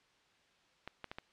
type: clicks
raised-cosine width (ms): 0.3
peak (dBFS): -26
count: 4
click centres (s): 0.876 / 1.043 / 1.115 / 1.185
effects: white hiss -69 dBFS RMS until 1.32 s + low-pass 4000 Hz 12 dB/octave